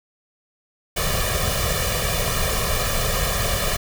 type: noise with comb filter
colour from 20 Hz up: pink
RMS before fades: -22 dBFS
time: 0.96-3.77 s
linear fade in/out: 10 ms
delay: 1.7 ms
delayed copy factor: +0.9
effects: none